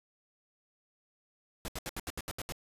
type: noise bursts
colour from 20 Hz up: pink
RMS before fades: -38 dBFS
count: 9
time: 1.65-2.522 s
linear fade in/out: 0 ms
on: 32 ms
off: 73 ms
effects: resampled to 32000 Hz